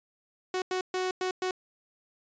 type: tone bursts at uneven times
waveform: sawtooth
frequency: 370 Hz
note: F#4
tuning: in tune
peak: -24 dBFS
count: 5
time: 0.54-0.62 / 0.71-0.81 / 0.94-1.11 / 1.21-1.31 / 1.42-1.51 s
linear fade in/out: 2 ms
effects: resampled to 16000 Hz